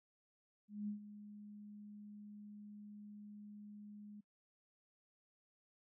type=tone with ADSR envelope; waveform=sine; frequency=207.7 Hz; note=G#3; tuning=in tune; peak=-38 dBFS; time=0.68-4.21 s; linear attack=200 ms; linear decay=110 ms; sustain=-13 dB; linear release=11 ms; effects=noise-tail reverb RT60 0.1 s tail -24 dB re dry